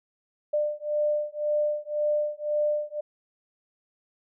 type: beating tone pair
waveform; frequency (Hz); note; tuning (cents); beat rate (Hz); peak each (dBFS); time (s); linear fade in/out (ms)
sine; 596 / 597.9; D5 / D5; +25 / +31; 1.9; -27; 0.53-3.01; 10
effects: none